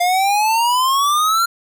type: exponential sweep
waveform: square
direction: up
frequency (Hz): 698.5 to 1387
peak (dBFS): -14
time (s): 0-1.46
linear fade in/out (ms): 10
effects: none